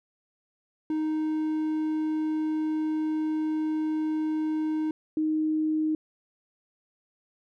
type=tone pair in turn; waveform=triangle / sine; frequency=311.1 / 311.1 Hz; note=D#4 / D#4; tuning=0 / 0 cents; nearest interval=unison; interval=0 cents; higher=neither; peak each=-23 / -23 dBFS; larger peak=neither; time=0.9-4.91 / 5.17-5.95 s; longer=first; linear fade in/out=2 ms; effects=none